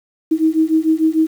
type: beating tone pair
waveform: sine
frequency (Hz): 314.9 / 321.6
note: D#4 / E4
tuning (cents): +21 / -43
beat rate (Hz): 6.7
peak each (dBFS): -15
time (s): 0.31-1.27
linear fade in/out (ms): 10
effects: 7-bit